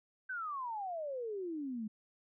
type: exponential sweep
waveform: sine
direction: down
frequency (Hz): 1562 to 207.7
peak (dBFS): -37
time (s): 0.29-1.88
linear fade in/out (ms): 10
effects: none